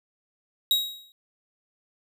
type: tone with exponential decay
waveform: 45% pulse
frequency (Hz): 3810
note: A#7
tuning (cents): +37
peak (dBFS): -17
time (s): 0.71-1.12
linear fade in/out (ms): 1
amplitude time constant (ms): 89
effects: none